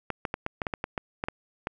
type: clicks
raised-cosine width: 0.5 ms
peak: -14 dBFS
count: 12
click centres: 0.103 / 0.252 / 0.341 / 0.464 / 0.618 / 0.668 / 0.738 / 0.841 / 0.978 / 1.239 / 1.285 / 1.671 s
effects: none